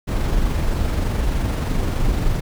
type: noise with amplitude modulation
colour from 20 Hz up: brown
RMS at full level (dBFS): -18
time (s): 0.07-2.41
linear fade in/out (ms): 20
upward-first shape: sine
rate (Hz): 23.3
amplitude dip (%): 30
effects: none